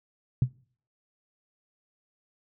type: tone with exponential decay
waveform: sine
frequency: 126.4 Hz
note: B2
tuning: 41 cents sharp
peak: -14 dBFS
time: 0.42-0.51 s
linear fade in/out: 2 ms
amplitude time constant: 19 ms
effects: noise-tail reverb RT60 0.5 s tail -24 dB re dry + tanh soft clip ceiling -11 dBFS